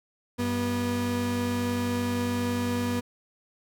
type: tone pair together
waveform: 35% pulse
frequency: 96.4 / 242.9 Hz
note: G2 / B3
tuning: -28 / -29 cents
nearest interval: octave + major third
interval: 1599 cents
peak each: -30 / -25 dBFS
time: 0.38-3.01 s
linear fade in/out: 20 ms
effects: none